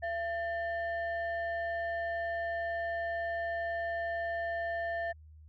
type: tone pair together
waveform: sine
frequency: 677.9 / 1789 Hz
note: E5 / A6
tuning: +48 / +28 cents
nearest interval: octave + perfect fourth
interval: 1680 cents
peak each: -32 / -36 dBFS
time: 0.02-5.13 s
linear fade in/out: 20 ms
effects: tanh soft clip ceiling -27 dBFS + added 77 Hz sine -51 dBFS peak until 5.48 s